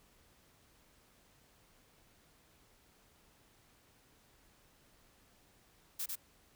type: noise with echo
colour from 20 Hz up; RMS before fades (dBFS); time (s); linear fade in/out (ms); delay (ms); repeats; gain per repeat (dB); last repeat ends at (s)
blue; -38; 5.99-6.06; 10; 97; 1; -2; 6.157
effects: pink hiss -67 dBFS RMS until 6.55 s